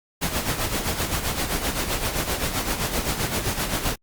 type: noise with tremolo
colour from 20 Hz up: pink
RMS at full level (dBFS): -23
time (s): 0.21-3.96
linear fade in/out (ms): 20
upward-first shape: sine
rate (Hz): 7.7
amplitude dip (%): 60
effects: Opus 48 kbps